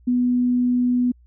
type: tone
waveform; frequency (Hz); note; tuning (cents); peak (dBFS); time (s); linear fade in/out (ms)
sine; 246.9; B3; 0; -16; 0.07-1.12; 10
effects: added 60 Hz sine -49 dBFS peak until 1.26 s